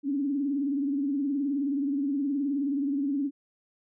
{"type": "tone with vibrato", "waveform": "sine", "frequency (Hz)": 280.4, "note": "C#4", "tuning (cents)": 20, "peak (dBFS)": -25, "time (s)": [0.03, 3.31], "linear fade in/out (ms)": 50, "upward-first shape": "sine", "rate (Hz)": 19, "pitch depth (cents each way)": 91, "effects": []}